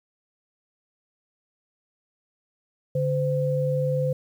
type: tone pair together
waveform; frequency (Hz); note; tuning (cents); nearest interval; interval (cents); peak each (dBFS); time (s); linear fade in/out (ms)
sine; 143.96 / 513; D3 / C5; -34 / -34; octave + minor seventh; 2200; -24; 2.95-4.13; 5
effects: 9-bit